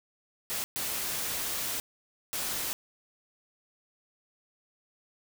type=noise bursts at uneven times; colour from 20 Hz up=white; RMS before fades=-33 dBFS; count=3; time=0.5-0.64 / 0.76-1.8 / 2.33-2.73 s; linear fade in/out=0 ms; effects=none